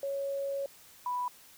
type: tone pair in turn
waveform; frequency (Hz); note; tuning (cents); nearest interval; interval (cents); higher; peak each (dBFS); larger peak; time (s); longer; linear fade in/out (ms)
sine; 554.4 / 987.8; C#5 / B5; 0 / 0; minor seventh; 1000; second; -31 / -30; second; 0.03-0.66 / 1.06-1.28; first; 2
effects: white hiss -56 dBFS RMS until 1.57 s